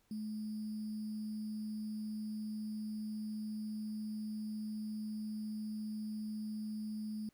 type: tone with sample-and-hold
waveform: sine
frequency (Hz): 214.4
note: A3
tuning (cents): -45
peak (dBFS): -38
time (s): 0.11-7.29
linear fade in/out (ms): 2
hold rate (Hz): 4900
effects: pink hiss -74 dBFS RMS until 7.33 s